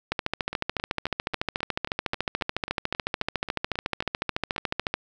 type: two click trains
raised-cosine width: 0.3 ms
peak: -17 / -9 dBFS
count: 16 / 68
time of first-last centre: 0.53-4.562 / 0.12-4.94 s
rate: 3.72 / 13.9 Hz
effects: none